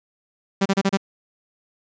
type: tone bursts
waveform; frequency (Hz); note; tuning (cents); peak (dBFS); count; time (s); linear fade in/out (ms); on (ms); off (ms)
sawtooth; 195.5; G3; -4; -12; 5; 0.61-0.973; 10; 47; 32
effects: resampled to 16000 Hz + 9-bit